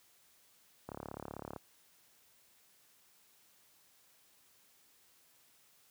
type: click train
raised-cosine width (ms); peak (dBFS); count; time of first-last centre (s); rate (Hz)
1; -28; 25; 0.89-1.562; 35.7
effects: white hiss -67 dBFS RMS until 5.9 s + high-pass 60 Hz 12 dB/octave